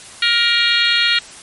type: harmonic tone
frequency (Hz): 470.7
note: A#4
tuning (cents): +17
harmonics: 3 / 4 / 5 / 6 / 7 / 8 / 9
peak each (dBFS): -20 / -20 / -20 / -20 / -20 / -20 / -20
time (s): 0.22-1.19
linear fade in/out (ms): 5
effects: white hiss -37 dBFS RMS until 1.42 s + MP3 48 kbps